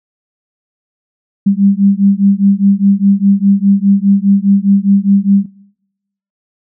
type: beating tone pair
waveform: sine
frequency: 196 / 200.9 Hz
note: G3 / G3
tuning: 0 / +43 cents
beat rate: 4.9 Hz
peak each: -10 dBFS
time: 1.46-5.46 s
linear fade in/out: 10 ms
effects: noise-tail reverb RT60 0.9 s tail -23 dB re dry